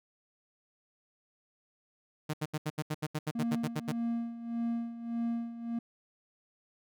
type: tone bursts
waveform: sawtooth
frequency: 153 Hz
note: D#3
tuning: 29 cents flat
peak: -27 dBFS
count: 14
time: 2.29-3.922 s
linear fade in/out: 10 ms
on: 46 ms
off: 76 ms
type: tone with tremolo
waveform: triangle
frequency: 233.1 Hz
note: A#3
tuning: in tune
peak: -27 dBFS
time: 3.35-5.79 s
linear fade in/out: 5 ms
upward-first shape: sine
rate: 1.7 Hz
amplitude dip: 75%
effects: none